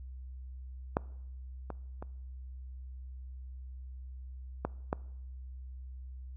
clicks, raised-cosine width 1 ms, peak -13 / -24 / -27 / -17 / -16 dBFS, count 5, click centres 0.969 / 1.703 / 2.025 / 4.65 / 4.929 s, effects noise-tail reverb RT60 0.8 s tail -23 dB re dry + added 64 Hz sine -42 dBFS peak until 6.36 s

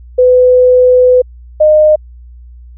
sine tone pair in turn, 502 / 612.7 Hz, B4 / D#5, +28 / -27 cents, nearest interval minor third, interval 345 cents, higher second, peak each -3 dBFS, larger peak neither, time 0.18-1.22 / 1.6-1.96 s, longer first, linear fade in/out 10 ms, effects added 60 Hz sine -31 dBFS peak until 2.77 s

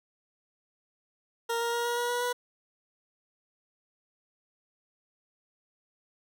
20% pulse tone with pitch steps, 464.9 / 468.9 / 473 / 477.1 / 481.3 / 485.5 / 489.7 Hz, A#4 / A#4 / A#4 / A#4 / B4 / B4 / B4, -5 / +10 / +25 / +40 / -45 / -30 / -15 cents, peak -23 dBFS, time 1.49-2.33 s, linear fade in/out 10 ms, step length 120 ms, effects none

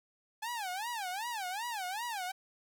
sawtooth tone with vibrato, 836 Hz, G#5, 11 cents sharp, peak -32 dBFS, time 0.42-2.32 s, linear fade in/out 10 ms, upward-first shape sine, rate 2.6 Hz, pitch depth 260 cents each way, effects none

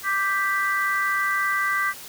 sine chord, G major, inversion second, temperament equal, 1174.7 / 1568 / 1975.5 Hz, D6 / G6 / B6, 0 / 0 / 0 cents, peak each -25 dBFS, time 0.03-1.94 s, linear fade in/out 50 ms, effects white hiss -40 dBFS RMS until 2.08 s

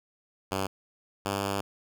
5% pulse tone pair in turn, 96.3 / 99.18 Hz, G2 / G2, -30 / +21 cents, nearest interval minor second, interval 51 cents, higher second, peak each -17 dBFS, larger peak neither, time 0.51-0.67 / 1.25-1.61 s, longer second, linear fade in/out 10 ms, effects none

